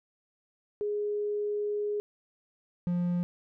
sine / triangle tone pair in turn, 415.3 / 175.93 Hz, G#4 / F3, 0 / +13 cents, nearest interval octave + minor third, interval 1487 cents, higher first, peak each -28 / -24 dBFS, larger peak second, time 0.81-2 / 2.87-3.23 s, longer first, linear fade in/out 0 ms, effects none

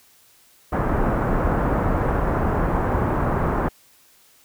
pink low-pass noise, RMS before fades -21 dBFS, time 0.72-3.69 s, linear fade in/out 10 ms, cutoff 1400 Hz, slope 24 dB/octave, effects white hiss -55 dBFS RMS until 4.44 s

